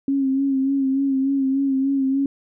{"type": "tone with vibrato", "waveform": "sine", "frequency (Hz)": 271, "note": "C#4", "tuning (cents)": -39, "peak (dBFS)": -17, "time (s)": [0.08, 2.26], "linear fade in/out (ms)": 2, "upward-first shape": "sine", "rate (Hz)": 3.4, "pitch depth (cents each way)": 38, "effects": []}